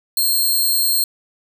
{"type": "tone", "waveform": "10% pulse", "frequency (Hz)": 4230, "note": "C8", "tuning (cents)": 18, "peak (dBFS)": -8, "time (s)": [0.17, 1.04], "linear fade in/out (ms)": 2, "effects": []}